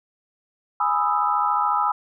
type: chord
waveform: sine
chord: E major seventh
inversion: first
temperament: equal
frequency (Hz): 830.6 / 987.8 / 1244.5 / 1318.5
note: G#5 / B5 / D#6 / E6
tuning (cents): 0 / 0 / 0 / 0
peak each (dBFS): -24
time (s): 0.8-1.92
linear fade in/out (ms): 5
effects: none